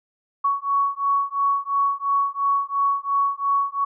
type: beating tone pair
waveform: sine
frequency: 1116 / 1118.9 Hz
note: C#6 / C#6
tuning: +11 / +16 cents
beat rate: 2.9 Hz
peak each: -22 / -22 dBFS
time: 0.44-3.85 s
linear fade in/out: 10 ms
effects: none